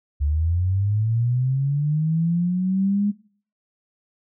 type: linear sweep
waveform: sine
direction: up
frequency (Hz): 70 to 207.7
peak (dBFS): -18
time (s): 0.2-3.12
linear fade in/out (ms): 20
effects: noise-tail reverb RT60 0.5 s tail -21 dB re dry